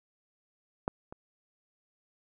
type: clicks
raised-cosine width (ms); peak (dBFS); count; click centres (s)
1; -15 / -29; 2; 0.879 / 1.125
effects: none